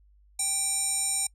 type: tone with band-pass filter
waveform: square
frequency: 784 Hz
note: G5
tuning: in tune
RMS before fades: -28 dBFS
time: 0.39-1.27 s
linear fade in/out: 5 ms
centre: 8200 Hz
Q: 8.7
effects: noise-tail reverb RT60 0.1 s tail -25 dB re dry + added 50 Hz sine -56 dBFS peak until 1.34 s